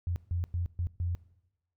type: tone bursts at uneven times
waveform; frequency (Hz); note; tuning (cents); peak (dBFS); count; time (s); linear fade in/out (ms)
sine; 87.31; F2; 0; -28; 5; 0.07-0.16 / 0.31-0.44 / 0.54-0.66 / 0.79-0.87 / 1-1.15; 0
effects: noise-tail reverb RT60 0.9 s tail -19 dB re dry